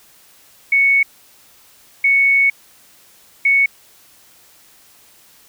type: tone bursts at uneven times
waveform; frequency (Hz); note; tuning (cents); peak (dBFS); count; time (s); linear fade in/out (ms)
sine; 2217; C#7; 0; -10; 3; 0.72-1.03 / 2.04-2.5 / 3.45-3.66; 5
effects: white hiss -49 dBFS RMS until 5.48 s